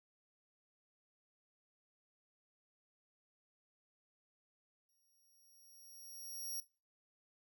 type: tone with exponential growth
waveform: 10% pulse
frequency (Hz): 5630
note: F8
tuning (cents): +13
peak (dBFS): -33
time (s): 4.89-6.6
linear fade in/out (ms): 1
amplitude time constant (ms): 370
effects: noise-tail reverb RT60 0.3 s tail -17 dB re dry